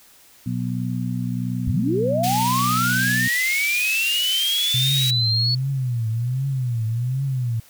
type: harmonic tone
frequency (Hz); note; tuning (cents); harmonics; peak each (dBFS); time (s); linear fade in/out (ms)
61.4; B1; -9; 2 / 3 / 4; -25 / -27 / -28; 0.46-3.28; 5
type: linear sweep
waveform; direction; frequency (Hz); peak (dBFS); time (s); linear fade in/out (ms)
sine; up; 58.5 to 4435; -19; 1.67-5.55; 5
type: high-pass noise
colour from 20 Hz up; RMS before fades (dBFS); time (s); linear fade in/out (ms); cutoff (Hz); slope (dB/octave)
pink; -28; 2.23-5.11; 10; 2400; 24
type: tone with vibrato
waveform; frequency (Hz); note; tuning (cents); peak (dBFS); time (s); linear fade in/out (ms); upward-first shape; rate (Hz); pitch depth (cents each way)
sine; 123.47; B2; 0; -20; 4.74-7.6; 5; triangle; 1.3; 210
effects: white hiss -51 dBFS RMS until 7.69 s